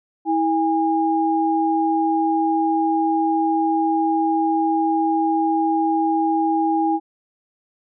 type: tone pair together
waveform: sine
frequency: 323.7 / 815 Hz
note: E4 / G#5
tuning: -31 / -33 cents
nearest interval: octave + major third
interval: 1598 cents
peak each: -19 dBFS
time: 0.25-7 s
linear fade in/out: 50 ms
effects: none